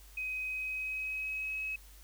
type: tone with pitch glide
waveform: sine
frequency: 2519 to 2562 Hz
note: D#7 to E7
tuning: +21 to -50 cents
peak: -34 dBFS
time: 0.17-1.76 s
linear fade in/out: 5 ms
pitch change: +29 cents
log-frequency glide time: 0.42-1.63 s
effects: added 50 Hz sine -53 dBFS peak until 2.03 s + white hiss -59 dBFS RMS until 2.03 s